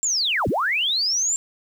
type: linear two-way sweep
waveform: sine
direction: down then up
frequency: 7459 to 61.4 to 7459 Hz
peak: -19 dBFS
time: 0.03-1.36 s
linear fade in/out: 0 ms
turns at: 0.48 s
effects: 8-bit